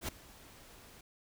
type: noise with ADSR envelope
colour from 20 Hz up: pink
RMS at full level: -36 dBFS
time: 0.01-1.01 s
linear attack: 74 ms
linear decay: 6 ms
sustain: -20 dB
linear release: 3 ms
effects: none